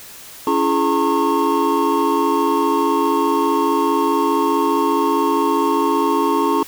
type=tone cluster; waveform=triangle; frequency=280.1 / 335.2 / 419.9 / 913 / 1087 Hz; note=C#4 / E4 / G#4 / A#5 / C#6; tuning=+18 / +29 / +19 / -36 / -34 cents; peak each=-19 dBFS; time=0.47-6.63 s; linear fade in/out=2 ms; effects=white hiss -38 dBFS RMS until 6.67 s